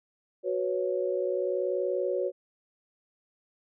sine chord, F# suspended fourth, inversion none, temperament equal, 370 / 493.9 / 554.4 Hz, F#4 / B4 / C#5, 0 / 0 / 0 cents, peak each -30 / -32 / -30 dBFS, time 0.43-2.32 s, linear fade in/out 50 ms, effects none

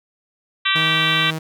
harmonic tone, 387.9 Hz, G4, 18 cents flat, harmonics 3 / 4 / 5 / 6 / 7 / 8 / 9 / 10, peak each -24 / -24 / -24 / -24 / -24 / -24 / -24 / -24 dBFS, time 0.65-1.31 s, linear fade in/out 10 ms
sawtooth tone, 158.9 Hz, D#3, 37 cents sharp, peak -20 dBFS, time 0.75-1.39 s, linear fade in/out 10 ms
effects none

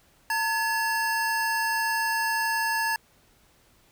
square tone pair together, 903 / 1701.3 Hz, A5 / G#6, +45 / +41 cents, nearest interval major seventh, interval 1096 cents, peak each -28 / -27 dBFS, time 0.3-2.96 s, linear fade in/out 2 ms, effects pink hiss -61 dBFS RMS until 3.91 s

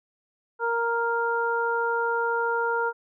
harmonic tone, 466.2 Hz, A#4, in tune, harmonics 1 / 2 / 3, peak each -27 / -27 / -27 dBFS, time 0.59-2.93 s, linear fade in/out 50 ms, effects none

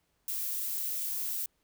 violet noise, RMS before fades -34 dBFS, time 0.28-1.46 s, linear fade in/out 2 ms, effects pink hiss -75 dBFS RMS until 1.63 s

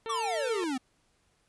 harmonic tone, 450.7 Hz, A4, 42 cents sharp, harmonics 1 / 2 / 3 / 4 / 5 / 6 / 7 / 8 / 9, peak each -36 / -42 / -46 / -48 / -50 / -52 / -53 / -54 / -55 dBFS, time 0.06-0.64 s, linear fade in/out 0 ms
square exponential sweep, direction down, 1200 to 247.3 Hz, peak -30 dBFS, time 0.09-0.78 s, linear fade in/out 10 ms
effects pink hiss -70 dBFS RMS until 1.48 s + resampled to 24000 Hz

